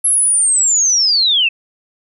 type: linear sweep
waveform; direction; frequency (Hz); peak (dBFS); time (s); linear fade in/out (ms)
sine; down; 11175 to 2572; -10; 0.04-1.49; 10
effects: none